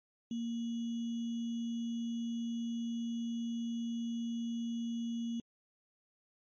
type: tone with sample-and-hold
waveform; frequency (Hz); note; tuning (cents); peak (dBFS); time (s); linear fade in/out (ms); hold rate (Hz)
sine; 232.5; A#3; -4; -34; 0.31-5.4; 2; 3150
effects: low-pass 8000 Hz 12 dB/octave + MP3 32 kbps